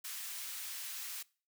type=high-pass noise; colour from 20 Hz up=white; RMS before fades=-43 dBFS; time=0.04-1.23 s; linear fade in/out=10 ms; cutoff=1400 Hz; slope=12 dB/octave; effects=noise-tail reverb RT60 0.4 s tail -23 dB re dry